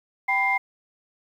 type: tone cluster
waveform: sine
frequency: 781 / 989 / 2100 Hz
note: G5 / B5 / C7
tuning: -7 / +2 / +6 cents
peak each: -25 / -27 / -21 dBFS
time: 0.28-0.58 s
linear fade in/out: 10 ms
effects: tanh soft clip ceiling -10 dBFS + 9-bit